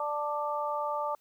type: harmonic tone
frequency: 294.9 Hz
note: D4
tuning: 7 cents sharp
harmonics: 2 / 3 / 4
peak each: -34 / -33 / -34 dBFS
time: 0-1.15 s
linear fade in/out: 2 ms
effects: white hiss -70 dBFS RMS until 1.2 s